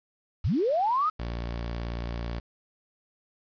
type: linear sweep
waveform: sine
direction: up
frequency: 53.8 to 1300 Hz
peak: -22 dBFS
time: 0.44-1.1 s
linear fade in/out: 10 ms
type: tone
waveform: sawtooth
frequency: 58.27 Hz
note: A#1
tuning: in tune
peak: -27 dBFS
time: 1.19-2.4 s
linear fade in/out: 10 ms
effects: resampled to 11025 Hz + 8-bit